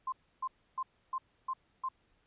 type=tone bursts; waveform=sine; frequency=1046.5 Hz; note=C6; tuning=in tune; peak=-32 dBFS; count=6; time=0.07-1.888 s; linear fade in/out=5 ms; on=53 ms; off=300 ms; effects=pink hiss -72 dBFS RMS until 2.26 s + resampled to 8000 Hz